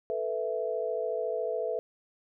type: chord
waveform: sine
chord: A suspended second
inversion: none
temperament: equal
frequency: 440 / 493.9 / 659.3 Hz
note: A4 / B4 / E5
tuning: 0 / 0 / 0 cents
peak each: -33 dBFS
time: 0.1-1.79 s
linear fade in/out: 0 ms
effects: none